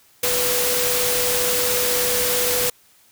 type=tone in noise; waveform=sine; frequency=493.5 Hz; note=B4; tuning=1 cent flat; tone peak=-24 dBFS; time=0.23-2.7 s; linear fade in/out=5 ms; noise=white; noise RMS=-21 dBFS; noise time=0.23-2.7 s; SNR=-6 dB; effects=white hiss -55 dBFS RMS until 3.11 s